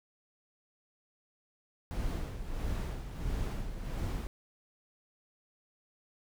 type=noise with tremolo; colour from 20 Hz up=brown; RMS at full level=-33 dBFS; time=1.91-4.27 s; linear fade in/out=0 ms; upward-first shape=sine; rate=1.5 Hz; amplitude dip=60%; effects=none